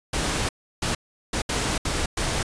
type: noise bursts at uneven times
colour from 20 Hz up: pink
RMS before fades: -25 dBFS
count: 6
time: 0.13-0.49 / 0.82-0.95 / 1.33-1.42 / 1.49-1.78 / 1.85-2.06 / 2.17-2.43 s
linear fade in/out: 5 ms
effects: resampled to 22050 Hz